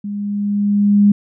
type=tone with level ramp; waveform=sine; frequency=204.1 Hz; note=G#3; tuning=30 cents flat; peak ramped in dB=-22 to -6 dBFS; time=0.04-1.12 s; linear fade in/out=5 ms; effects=none